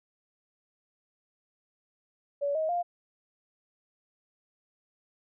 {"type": "tone with pitch steps", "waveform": "sine", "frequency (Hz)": [569, 631.3, 700.5], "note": ["C#5", "D#5", "F5"], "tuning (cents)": [45, 25, 5], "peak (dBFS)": -26, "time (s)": [2.41, 2.83], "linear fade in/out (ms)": 20, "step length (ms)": 140, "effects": []}